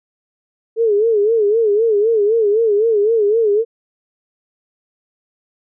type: tone with vibrato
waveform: sine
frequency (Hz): 432.6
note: A4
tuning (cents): -29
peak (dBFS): -11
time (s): 0.76-3.65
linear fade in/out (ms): 50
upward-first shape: sine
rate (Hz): 3.9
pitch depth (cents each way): 120
effects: none